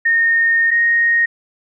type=tone pair in turn; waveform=sine; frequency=1839 / 1863.6 Hz; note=A#6 / A#6; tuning=-24 / -1 cents; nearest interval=unison; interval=23 cents; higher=second; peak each=-11 dBFS; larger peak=neither; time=0.05-0.71 / 0.71-1.26 s; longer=first; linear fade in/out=10 ms; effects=none